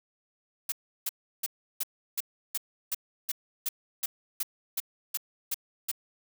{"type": "noise bursts", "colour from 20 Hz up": "blue", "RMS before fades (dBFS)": -30, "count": 15, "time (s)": [0.69, 5.915], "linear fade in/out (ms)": 5, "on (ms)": 31, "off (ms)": 340, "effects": []}